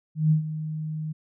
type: tone with ADSR envelope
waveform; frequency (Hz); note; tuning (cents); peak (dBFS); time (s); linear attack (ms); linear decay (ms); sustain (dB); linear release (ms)
sine; 155.56; D#3; 0; -15; 0.15-1.13; 160; 110; -13; 15
effects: none